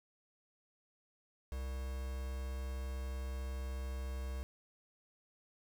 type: tone with quantisation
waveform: triangle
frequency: 65.41 Hz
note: C2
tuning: in tune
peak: -36 dBFS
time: 1.52-4.43 s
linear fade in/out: 0 ms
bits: 8
effects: none